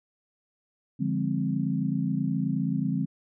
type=chord; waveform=sine; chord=D half-diminished seventh; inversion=none; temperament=equal with one note detuned; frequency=146.83 / 174.61 / 205.7 / 261.6 Hz; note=D3 / F3 / Ab3 / C4; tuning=0 / 0 / -16 / 0 cents; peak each=-30 dBFS; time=0.99-3.06 s; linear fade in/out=20 ms; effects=none